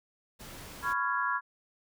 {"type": "noise", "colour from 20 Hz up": "pink", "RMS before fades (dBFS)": -46, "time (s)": [0.39, 0.94], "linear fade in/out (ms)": 20}
{"type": "chord", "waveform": "sine", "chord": "C# dominant seventh", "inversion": "third", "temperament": "just", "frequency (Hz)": [997.9, 1108.7, 1385.9, 1663.1], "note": ["B5", "C#6", "E#6", "G#6"], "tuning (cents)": [18, 0, -14, 2], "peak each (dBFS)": -33, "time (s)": [0.82, 1.41], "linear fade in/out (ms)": 50}
{"effects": []}